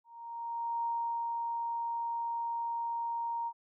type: tone with ADSR envelope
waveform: sine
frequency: 932.3 Hz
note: A#5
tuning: in tune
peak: -30 dBFS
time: 0.04-3.53 s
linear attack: 800 ms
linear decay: 430 ms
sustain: -2 dB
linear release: 59 ms
effects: none